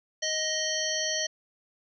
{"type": "harmonic tone with a mistuned harmonic", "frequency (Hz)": 624, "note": "D#5", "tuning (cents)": 5, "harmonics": [1, 3, 5, 7, 9, 10], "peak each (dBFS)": [-34, -34, -34, -34, -34, -34], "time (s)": [0.22, 1.27], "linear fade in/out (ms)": 10, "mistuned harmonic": 10, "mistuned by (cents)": -44, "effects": []}